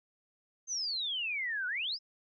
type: exponential two-way sweep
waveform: sine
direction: down then up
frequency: 6400 to 1438 to 5420 Hz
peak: -32 dBFS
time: 0.67-1.99 s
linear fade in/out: 50 ms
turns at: 1.67 s
effects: none